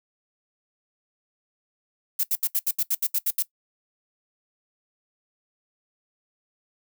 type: noise bursts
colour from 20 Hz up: violet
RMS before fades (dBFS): -23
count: 11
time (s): 2.19-3.425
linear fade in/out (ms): 5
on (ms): 45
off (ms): 74
effects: noise-tail reverb RT60 0.1 s tail -18 dB re dry